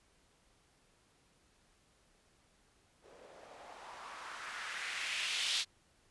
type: noise with low-pass filter sweep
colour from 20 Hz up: violet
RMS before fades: -41 dBFS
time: 3.01-5.65 s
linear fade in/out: 50 ms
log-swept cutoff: 430 to 3700 Hz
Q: 2
effects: pink hiss -70 dBFS RMS until 6.1 s + resampled to 24000 Hz